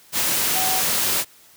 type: tone in noise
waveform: sine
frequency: 751 Hz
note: F#5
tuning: 26 cents sharp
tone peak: -25 dBFS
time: 0.53-0.83 s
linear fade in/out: 50 ms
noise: white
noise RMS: -21 dBFS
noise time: 0.12-1.25 s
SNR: -7 dB
effects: white hiss -51 dBFS RMS until 1.56 s + high-pass 60 Hz 12 dB/octave